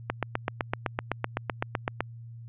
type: click train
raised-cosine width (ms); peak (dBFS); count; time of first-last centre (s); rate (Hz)
0.5; -11; 16; 0.1-2.006; 7.87
effects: added 116 Hz sine -41 dBFS peak until 2.48 s + resampled to 8000 Hz